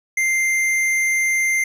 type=tone with hard clipping; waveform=sine; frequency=2093 Hz; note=C7; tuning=in tune; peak=-18 dBFS; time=0.17-1.64 s; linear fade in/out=5 ms; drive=11 dB; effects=none